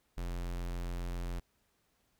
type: tone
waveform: square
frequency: 43.65 Hz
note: F1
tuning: in tune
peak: -36 dBFS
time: 0.17-1.4 s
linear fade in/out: 10 ms
effects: pink hiss -75 dBFS RMS until 2.19 s